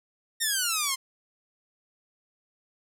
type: exponential sweep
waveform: 5% pulse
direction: down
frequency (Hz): 1864 to 1034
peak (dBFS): -13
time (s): 0.4-0.96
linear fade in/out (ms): 20
effects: low-pass 12000 Hz 12 dB/octave